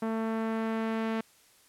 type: tone with low-pass filter sweep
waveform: sawtooth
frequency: 223.2 Hz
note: A3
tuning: 25 cents sharp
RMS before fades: -31 dBFS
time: 0.02-1.21 s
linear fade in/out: 5 ms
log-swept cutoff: 1300 to 2600 Hz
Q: 0.91
effects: white hiss -61 dBFS RMS until 1.68 s + low-pass 12000 Hz 12 dB/octave